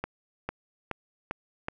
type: accelerating click train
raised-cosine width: 0.5 ms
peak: -16 dBFS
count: 5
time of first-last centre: 0.04-1.684 s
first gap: 450 ms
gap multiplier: 0.94
effects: none